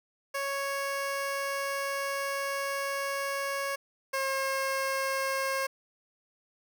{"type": "tone pair in turn", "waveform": "15% pulse", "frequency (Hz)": [554, 537.6], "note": ["C#5", "C5"], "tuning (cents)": [-1, 47], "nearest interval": "minor second", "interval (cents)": 52, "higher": "first", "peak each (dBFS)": [-24, -22], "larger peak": "second", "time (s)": [[0.34, 3.76], [4.13, 5.67]], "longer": "first", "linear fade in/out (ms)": 10, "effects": []}